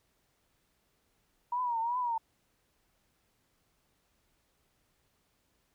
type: tone with vibrato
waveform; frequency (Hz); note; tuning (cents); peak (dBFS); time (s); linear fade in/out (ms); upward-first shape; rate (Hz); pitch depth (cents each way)
sine; 952; A#5; +36; -29; 1.52-2.18; 5; triangle; 2.7; 110
effects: pink hiss -74 dBFS RMS until 5.74 s